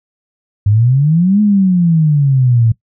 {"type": "exponential two-way sweep", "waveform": "sine", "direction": "up then down", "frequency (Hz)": [98.9, 213, 110.9], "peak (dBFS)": -7, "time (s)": [0.66, 2.72], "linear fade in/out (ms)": 5, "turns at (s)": 1.41, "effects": ["noise-tail reverb RT60 0.1 s tail -20 dB re dry"]}